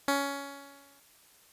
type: tone with exponential decay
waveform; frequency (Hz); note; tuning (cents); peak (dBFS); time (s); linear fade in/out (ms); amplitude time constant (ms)
10% pulse; 279.5; C#4; +14; -15; 0.08-1; 2; 200
effects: white hiss -60 dBFS RMS until 1.52 s + resampled to 32000 Hz